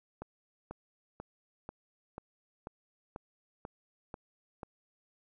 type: click train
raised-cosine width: 1 ms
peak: -27 dBFS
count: 10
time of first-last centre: 0.22-4.632 s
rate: 2.04 Hz
effects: none